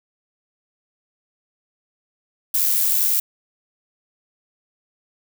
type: noise with amplitude modulation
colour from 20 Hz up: violet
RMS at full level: -17 dBFS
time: 2.54-3.2 s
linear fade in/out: 5 ms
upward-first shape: sine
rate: 92.6 Hz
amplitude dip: 40%
effects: none